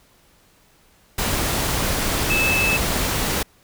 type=tone in noise; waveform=sine; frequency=2615 Hz; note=E7; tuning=15 cents flat; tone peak=-18 dBFS; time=2.3-2.77 s; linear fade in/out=5 ms; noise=pink; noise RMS=-22 dBFS; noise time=1.18-3.43 s; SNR=+1 dB; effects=pink hiss -56 dBFS RMS until 3.63 s